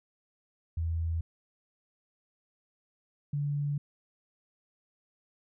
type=tone pair in turn; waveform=sine; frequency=82.41 / 144.42 Hz; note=E2 / D3; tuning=0 / -29 cents; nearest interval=minor seventh; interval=971 cents; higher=second; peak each=-28 dBFS; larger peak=neither; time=0.77-1.21 / 3.33-3.78 s; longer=second; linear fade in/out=5 ms; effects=none